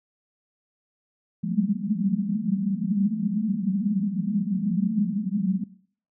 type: band-pass noise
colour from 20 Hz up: pink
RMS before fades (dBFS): -25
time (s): 1.43-5.64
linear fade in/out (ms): 5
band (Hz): 180 to 220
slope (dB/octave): 96
effects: noise-tail reverb RT60 0.5 s tail -17 dB re dry